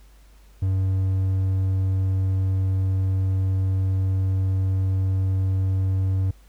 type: tone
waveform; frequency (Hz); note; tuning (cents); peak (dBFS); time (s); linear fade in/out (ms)
triangle; 95; F#2; +46; -17; 0.62-6.31; 5
effects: added 50 Hz sine -48 dBFS peak until 6.48 s + pink hiss -59 dBFS RMS until 6.48 s